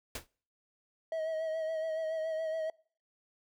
pink noise with exponential decay, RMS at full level -32 dBFS, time 0.15-0.27 s, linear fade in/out 5 ms, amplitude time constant 24 ms
triangle tone with vibrato, 639 Hz, D#5, 46 cents sharp, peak -30 dBFS, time 1.12-2.7 s, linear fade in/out 2 ms, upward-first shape sine, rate 7.1 Hz, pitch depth 33 cents each way
effects noise-tail reverb RT60 0.5 s tail -26 dB re dry

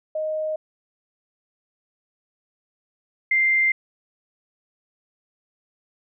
sine tone pair in turn, 622.3 / 2093 Hz, D#5 / C7, 0 / 0 cents, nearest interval octave + major sixth, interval 2100 cents, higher second, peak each -23 / -16 dBFS, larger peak second, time 0.15-0.56 / 3.31-3.72 s, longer neither, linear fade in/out 5 ms, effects none

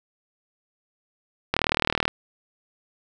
click train, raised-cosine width 0.3 ms, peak -4 dBFS, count 22, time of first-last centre 1.54-2.08 s, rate 38.9 Hz, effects none

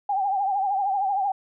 sine tone with vibrato, 789 Hz, G5, 11 cents sharp, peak -21 dBFS, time 0.09-1.32 s, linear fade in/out 5 ms, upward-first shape triangle, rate 13 Hz, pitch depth 96 cents each way, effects none

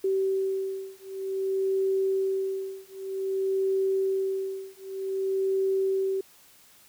sine beating tone pair, 384.7 / 385.23 Hz, G4 / G4, -33 / -30 cents, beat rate 0.53 Hz, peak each -28 dBFS, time 0.04-6.21 s, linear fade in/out 5 ms, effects white hiss -56 dBFS RMS until 6.88 s

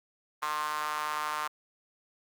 sawtooth tone with high-pass filter, 151.4 Hz, D#3, 47 cents flat, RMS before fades -33 dBFS, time 0.42-1.48 s, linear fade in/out 10 ms, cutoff 1100 Hz, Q 4.2, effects Opus 24 kbps

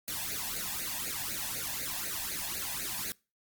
white noise with flanger, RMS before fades -36 dBFS, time 0.08-3.12 s, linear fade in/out 0 ms, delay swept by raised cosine 0.45 to 1.18 ms, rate 4 Hz, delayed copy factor +0.9, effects noise-tail reverb RT60 0.3 s tail -24 dB re dry + Opus 48 kbps

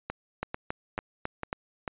two click trains, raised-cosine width 0.5 ms, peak -17 / -15 dBFS, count 5 / 5, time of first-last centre 0.1-1.878 / 0.43-1.529 s, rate 2.25 / 3.64 Hz, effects resampled to 8000 Hz

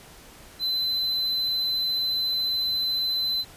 triangle tone, 4043 Hz, B7, 40 cents sharp, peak -22 dBFS, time 0.59-3.45 s, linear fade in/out 50 ms, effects pink hiss -48 dBFS RMS until 3.56 s + resampled to 32000 Hz

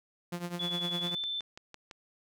sawtooth tone with tremolo, 174.61 Hz, F3, in tune, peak -28 dBFS, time 0.32-1.15 s, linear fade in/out 5 ms, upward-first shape triangle, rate 9.9 Hz, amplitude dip 85%
sine tone with pitch glide, 3426 to 3537 Hz, A7 to A7, -47 to +8 cents, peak -32 dBFS, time 0.59-1.41 s, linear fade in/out 10 ms, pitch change +55 cents, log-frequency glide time 1.01-1.19 s
click train, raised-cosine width 0.2 ms, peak -28 dBFS, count 6, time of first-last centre 1.07-1.912 s, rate 5.94 Hz
effects none

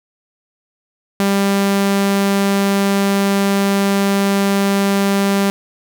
sawtooth tone, 198.1 Hz, G3, 18 cents sharp, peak -9 dBFS, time 1.2-5.5 s, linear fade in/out 0 ms, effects none

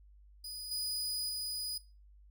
sawtooth tone with level steps, 4961 Hz, D#8, 6 cents flat, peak -39 / -32 / -34 dBFS, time 0.44-1.78 s, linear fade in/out 5 ms, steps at 0.71 / 1.29 s, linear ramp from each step 5 ms, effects noise-tail reverb RT60 0.3 s tail -18 dB re dry + added 50 Hz sine -56 dBFS peak until 2.3 s

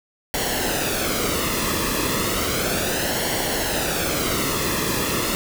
pink noise with flanger, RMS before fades -23 dBFS, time 0.34-5.35 s, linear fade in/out 0 ms, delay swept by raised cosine 0.8 to 1.35 ms, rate 0.33 Hz, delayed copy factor -0.6, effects none

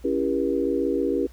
sine chord, C# diminished seventh, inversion none, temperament just, 277.2 / 332.6 / 399.1 / 479 Hz, C#4 / E4 / G4 / Bb4, 0 / +16 / +31 / +47 cents, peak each -26 / -27 / -26 / -27 dBFS, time 0.04-1.27 s, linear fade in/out 10 ms, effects added 60 Hz sine -43 dBFS peak until 1.32 s + pink hiss -56 dBFS RMS until 1.32 s

